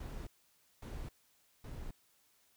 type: noise bursts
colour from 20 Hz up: brown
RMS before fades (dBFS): -44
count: 3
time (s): 0-1.91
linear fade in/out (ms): 5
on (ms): 270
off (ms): 550
effects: white hiss -71 dBFS RMS until 2.56 s